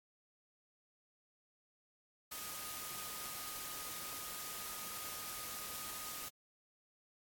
sine tone in noise, 1244.5 Hz, D#6, in tune, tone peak -53 dBFS, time 2.31-6.29 s, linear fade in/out 10 ms, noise white, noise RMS -45 dBFS, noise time 2.31-6.29 s, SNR -11 dB, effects AAC 64 kbps

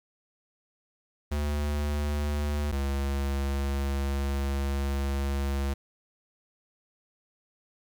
square tone pair in turn, 73.42 / 69.3 Hz, D2 / C#2, 0 / 0 cents, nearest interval minor second, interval 100 cents, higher first, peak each -27 dBFS, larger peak neither, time 1.31-2.72 / 2.72-5.74 s, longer second, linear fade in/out 10 ms, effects 10-bit

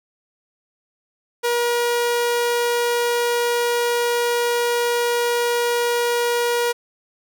sawtooth tone, 477.9 Hz, A#4, 43 cents sharp, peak -14 dBFS, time 1.43-6.73 s, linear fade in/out 20 ms, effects none

